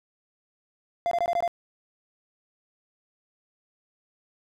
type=tone bursts; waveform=triangle; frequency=691 Hz; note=F5; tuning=19 cents flat; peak=-20 dBFS; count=6; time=1.06-1.478 s; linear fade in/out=0 ms; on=53 ms; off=20 ms; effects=none